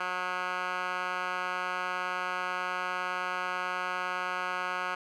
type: tone with band-pass filter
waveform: 10% pulse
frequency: 181.9 Hz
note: F#3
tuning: 29 cents flat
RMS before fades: -33 dBFS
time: 0-4.95 s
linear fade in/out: 5 ms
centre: 1600 Hz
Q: 3.6
effects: none